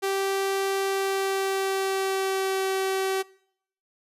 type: tone with pitch glide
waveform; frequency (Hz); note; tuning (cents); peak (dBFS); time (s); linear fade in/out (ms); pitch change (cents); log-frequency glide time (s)
sawtooth; 389.7 to 383.2; G4 to G4; -10 to -39; -20; 0.02-3.23; 20; -29; 0.83-2.65
effects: noise-tail reverb RT60 0.7 s tail -24 dB re dry + resampled to 32000 Hz